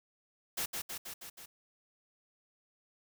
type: noise with echo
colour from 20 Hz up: white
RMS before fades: -35 dBFS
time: 0.57-0.66 s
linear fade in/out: 10 ms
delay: 160 ms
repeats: 5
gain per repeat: -3 dB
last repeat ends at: 1.46 s
effects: none